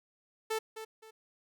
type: tone with echo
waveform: sawtooth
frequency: 440.4 Hz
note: A4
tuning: 2 cents sharp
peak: -27 dBFS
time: 0.5-0.59 s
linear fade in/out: 10 ms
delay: 260 ms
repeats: 2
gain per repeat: -10 dB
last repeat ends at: 1.11 s
effects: none